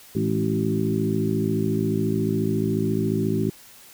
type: harmonic tone with a mistuned harmonic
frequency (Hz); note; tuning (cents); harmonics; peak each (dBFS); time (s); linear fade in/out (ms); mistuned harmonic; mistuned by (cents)
54.2; A1; -25; 2 / 3 / 4 / 5 / 6 / 7; -28 / -27 / -26 / -29 / -29 / -27; 0.15-3.5; 5; 4; -49
effects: white hiss -48 dBFS RMS until 3.93 s